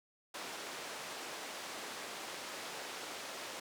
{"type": "band-pass noise", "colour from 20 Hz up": "pink", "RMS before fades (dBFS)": -45, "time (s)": [0.34, 3.6], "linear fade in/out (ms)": 5, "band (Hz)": [410, 8100], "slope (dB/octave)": 12, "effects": []}